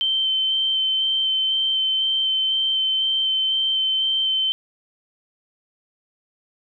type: tone with vibrato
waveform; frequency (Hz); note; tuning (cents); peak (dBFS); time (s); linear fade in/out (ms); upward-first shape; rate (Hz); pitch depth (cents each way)
sine; 3100; G7; -20; -18; 0.01-4.52; 0; square; 2; 9
effects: none